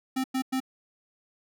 square tone bursts, 261.6 Hz, C4, in tune, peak -26 dBFS, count 3, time 0.16-0.603 s, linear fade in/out 10 ms, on 81 ms, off 100 ms, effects none

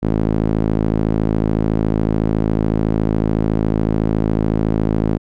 sawtooth tone with band-pass filter, 53.9 Hz, A1, 35 cents flat, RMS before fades -17 dBFS, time 0.02-5.18 s, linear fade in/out 20 ms, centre 260 Hz, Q 1, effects none

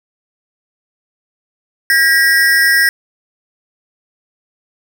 square ring-modulated tone, 1766 Hz, A6, 6 cents sharp, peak -6 dBFS, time 1.9-2.89 s, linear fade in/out 0 ms, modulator 148 Hz, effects none

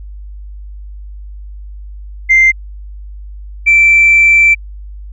sine tone pair in turn, 2089 / 2337 Hz, C7 / D7, -3 / -9 cents, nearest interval major second, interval 194 cents, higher second, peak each -3 dBFS, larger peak neither, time 2.29-2.52 / 3.66-4.55 s, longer second, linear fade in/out 20 ms, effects tanh soft clip ceiling 0 dBFS + added 50 Hz sine -26 dBFS peak until 5.12 s

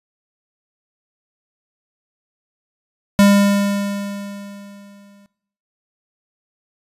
square tone with exponential decay, 201 Hz, G3, 44 cents sharp, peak -8 dBFS, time 3.19-5.26 s, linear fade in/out 0 ms, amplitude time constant 450 ms, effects noise-tail reverb RT60 0.7 s tail -20 dB re dry + resampled to 32000 Hz

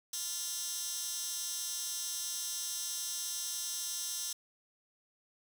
15% pulse tone with high-pass filter, 349.2 Hz, F4, in tune, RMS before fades -38 dBFS, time 0.13-4.33 s, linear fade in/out 5 ms, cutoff 5900 Hz, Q 1.5, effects none

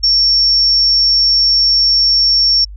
sine tone, 5470 Hz, F8, 37 cents flat, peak -8 dBFS, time 0.03-2.65 s, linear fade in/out 10 ms, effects added 50 Hz sine -28 dBFS peak until 2.76 s

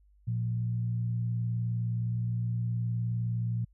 sine tone pair together, 116.54 / 175.88 Hz, A#2 / F3, 0 / +13 cents, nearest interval perfect fifth, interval 713 cents, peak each -28 / -38 dBFS, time 0.27-3.65 s, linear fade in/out 10 ms, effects added 50 Hz sine -59 dBFS peak until 3.73 s

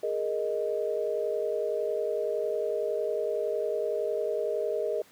sine chord, Ab suspended second, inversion none, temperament equal, 415.3 / 466.2 / 622.3 Hz, Ab4 / Bb4 / Eb5, 0 / 0 / 0 cents, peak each -31 dBFS, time 0.03-5.02 s, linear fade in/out 5 ms, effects pink hiss -57 dBFS RMS until 5.11 s + high-pass 200 Hz 12 dB/octave

